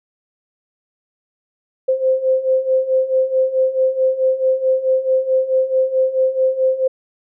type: beating tone pair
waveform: sine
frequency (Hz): 519 / 523.6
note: C5 / C5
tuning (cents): -14 / +1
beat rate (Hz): 4.6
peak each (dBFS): -19 / -15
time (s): 1.88-6.88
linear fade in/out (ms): 10
effects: none